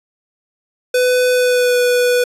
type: tone with pitch glide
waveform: square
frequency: 500 to 492 Hz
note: B4 to B4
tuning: +21 to -7 cents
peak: -12 dBFS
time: 0.94-2.24 s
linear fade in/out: 5 ms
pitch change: -28 cents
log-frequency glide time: 1.32-1.78 s
effects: resampled to 32000 Hz